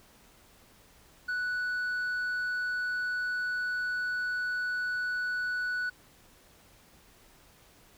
triangle tone with tanh clipping, 1480 Hz, F#6, in tune, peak -30 dBFS, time 1.28-5.9 s, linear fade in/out 10 ms, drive 8 dB, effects pink hiss -59 dBFS RMS until 7.97 s

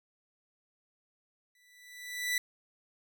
sawtooth tone with exponential growth, 1975.5 Hz, B6, in tune, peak -23 dBFS, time 1.55-2.38 s, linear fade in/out 2 ms, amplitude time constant 180 ms, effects none

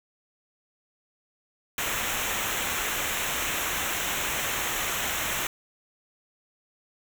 pink noise with comb filter, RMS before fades -29 dBFS, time 1.78-5.47 s, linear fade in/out 2 ms, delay 0.21 ms, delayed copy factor -0.75, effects none

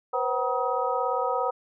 sine tone cluster, 488.6 / 526 / 759 / 957 / 1263 Hz, B4 / C5 / F#5 / A#5 / D#6, -19 / +9 / +44 / +45 / +26 cents, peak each -30 dBFS, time 0.13-1.51 s, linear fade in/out 10 ms, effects none

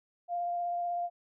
sine tone with vibrato, 698.5 Hz, F5, in tune, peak -30 dBFS, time 0.28-1.1 s, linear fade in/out 50 ms, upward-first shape sine, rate 16 Hz, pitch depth 11 cents each way, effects none

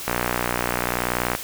click train, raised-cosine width 0.5 ms, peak -6 dBFS, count 78, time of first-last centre 0.08-1.351 s, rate 60.6 Hz, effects white hiss -33 dBFS RMS until 1.43 s

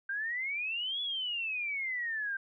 sine exponential two-way sweep, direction up then down, 1564 to 3433 to 1564 Hz, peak -32 dBFS, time 0.09-2.37 s, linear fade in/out 5 ms, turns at 1.01 s, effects none

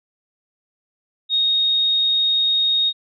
sine tone, 3729 Hz, A#7, in tune, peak -15 dBFS, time 1.29-2.93 s, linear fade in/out 50 ms, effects none

